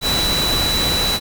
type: tone in noise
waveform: sine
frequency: 3951 Hz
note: B7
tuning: in tune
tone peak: -18 dBFS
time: 0.01-1.2 s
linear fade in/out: 50 ms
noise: pink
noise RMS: -21 dBFS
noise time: 0.01-1.2 s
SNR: 0 dB
effects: none